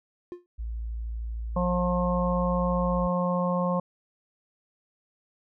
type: tone with exponential decay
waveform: triangle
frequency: 353.7 Hz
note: F4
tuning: 22 cents sharp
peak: -29 dBFS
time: 0.32-0.46 s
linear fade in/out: 0 ms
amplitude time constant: 30 ms
type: tone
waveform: sine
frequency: 56.5 Hz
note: A1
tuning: 47 cents sharp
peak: -30 dBFS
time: 0.58-3.08 s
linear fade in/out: 20 ms
type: harmonic tone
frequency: 178.5 Hz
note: F3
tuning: 38 cents sharp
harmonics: 1 / 3 / 4 / 5 / 6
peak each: -26 / -28 / -38 / -35 / -31 dBFS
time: 1.56-3.8 s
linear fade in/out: 5 ms
effects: none